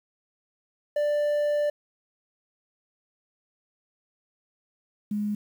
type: tone pair in turn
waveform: triangle / sine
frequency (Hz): 589 / 208.2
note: D5 / G#3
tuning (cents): +5 / +5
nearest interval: octave + tritone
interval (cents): 1800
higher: first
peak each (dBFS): -20 / -25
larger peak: first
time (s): 0.96-1.7 / 5.11-5.35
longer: first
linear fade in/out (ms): 5
effects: 9-bit